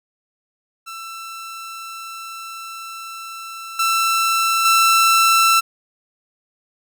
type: tone with level steps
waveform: sawtooth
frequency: 1336 Hz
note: E6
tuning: 23 cents sharp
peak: -27 / -12 / -8 dBFS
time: 0.86-5.61 s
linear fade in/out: 20 ms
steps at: 3.79 / 4.65 s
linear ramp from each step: 5 ms
effects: none